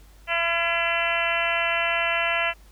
harmonic tone with a mistuned harmonic, 337.2 Hz, E4, 39 cents sharp, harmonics 2 / 3 / 4 / 5 / 6 / 7 / 8 / 9, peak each -28 / -32 / -30 / -30 / -29 / -30 / -27 / -33 dBFS, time 0.27-2.54 s, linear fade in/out 50 ms, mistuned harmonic 4, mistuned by +17 cents, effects added 50 Hz sine -48 dBFS peak until 2.71 s + pink hiss -57 dBFS RMS until 2.71 s

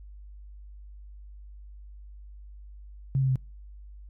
sine tone with pitch steps, 135 / 132.68 / 130.4 Hz, C#3 / C3 / C3, -45 / +25 / -5 cents, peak -21 dBFS, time 3.15-3.357 s, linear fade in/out 0 ms, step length 69 ms, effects noise-tail reverb RT60 0.3 s tail -26 dB re dry + added 50 Hz sine -43 dBFS peak until 4.09 s

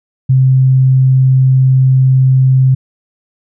sine tone, 131.1 Hz, C3, 4 cents sharp, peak -5 dBFS, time 0.29-2.75 s, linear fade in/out 10 ms, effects none

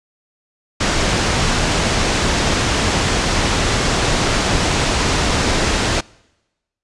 pink low-pass noise, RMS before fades -17 dBFS, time 0.8-6.01 s, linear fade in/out 10 ms, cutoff 7400 Hz, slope 24 dB/octave, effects noise-tail reverb RT60 1.0 s tail -25 dB re dry + resampled to 24000 Hz

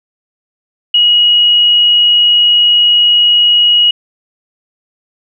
sine tone, 2900 Hz, F#7, 35 cents flat, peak -5 dBFS, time 0.94-3.91 s, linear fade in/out 5 ms, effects none

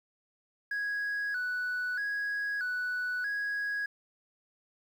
sine tone with vibrato, 1568 Hz, G6, in tune, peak -28 dBFS, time 0.71-3.86 s, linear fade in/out 5 ms, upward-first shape square, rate 0.79 Hz, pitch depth 97 cents each way, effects tanh soft clip ceiling -29 dBFS + 10-bit

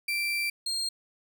35% pulse tone pair in turn, 2349 / 4210 Hz, D7 / C8, 0 / +10 cents, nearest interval minor seventh, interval 1010 cents, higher second, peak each -25 / -27 dBFS, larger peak first, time 0.08-0.5 / 0.66-0.89 s, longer first, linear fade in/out 5 ms, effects none

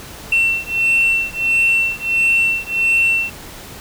sine beating tone pair, 2700 / 2701.5 Hz, E7 / E7, +41 / +42 cents, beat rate 1.5 Hz, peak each -15 dBFS, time 0.32-3.3 s, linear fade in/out 5 ms, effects tanh soft clip ceiling -9 dBFS + pink hiss -35 dBFS RMS until 3.8 s

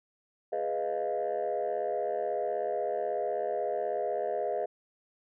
sine chord, F half-diminished seventh, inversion first, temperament equal, 415.3 / 493.9 / 622.3 / 698.5 Hz, Ab4 / Cb5 / Eb5 / F5, 0 / 0 / 0 / 0 cents, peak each -34 / -34 / -32 / -33 dBFS, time 0.52-4.66 s, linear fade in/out 10 ms, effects tanh soft clip ceiling -23 dBFS

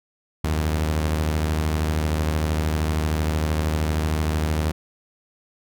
sawtooth beating tone pair, 77.2 / 90.2 Hz, D#2 / F#2, -13 / -44 cents, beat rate 13 Hz, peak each -17 / -26 dBFS, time 0.44-4.72 s, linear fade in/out 5 ms, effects none

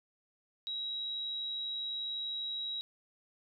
sine tone, 3853 Hz, B7, 44 cents flat, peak -35 dBFS, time 0.67-2.81 s, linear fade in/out 0 ms, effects none

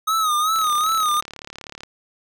square tone with vibrato, 1257 Hz, D#6, 17 cents sharp, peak -18 dBFS, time 0.07-1.21 s, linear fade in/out 10 ms, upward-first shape sine, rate 2.6 Hz, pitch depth 83 cents each way
click train, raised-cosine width 0.2 ms, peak -18 dBFS, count 47, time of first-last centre 0.56-1.834 s, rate 36.1 Hz
effects none

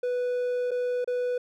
triangle tone with dropouts, 493.9 Hz, B4, in tune, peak -23 dBFS, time 0.03-1.38 s, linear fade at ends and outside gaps 5 ms, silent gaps 0.709-0.714 / 1.045-1.075 s, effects none

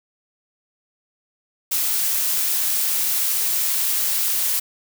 blue noise, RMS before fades -21 dBFS, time 1.71-4.6 s, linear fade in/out 10 ms, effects none

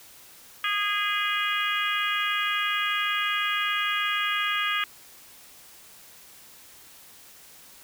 harmonic tone, 411.4 Hz, G#4, 16 cents flat, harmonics 3 / 4 / 5 / 6 / 7 / 8, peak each -29 / -30 / -31 / -32 / -32 / -33 dBFS, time 0.64-4.84 s, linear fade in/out 2 ms, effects white hiss -50 dBFS RMS until 7.83 s

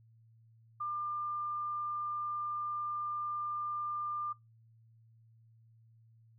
sine tone, 1197 Hz, D6, 33 cents sharp, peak -34 dBFS, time 0.8-4.33 s, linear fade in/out 10 ms, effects noise-tail reverb RT60 0.2 s tail -24 dB re dry + added 113 Hz sine -60 dBFS peak until 6.38 s

